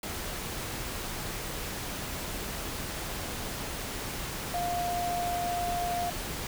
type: tone in noise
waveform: sine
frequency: 703 Hz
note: F5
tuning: 11 cents sharp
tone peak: -29 dBFS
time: 4.54-6.1 s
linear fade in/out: 2 ms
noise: pink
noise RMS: -36 dBFS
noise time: 0.03-6.47 s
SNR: +4 dB
effects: none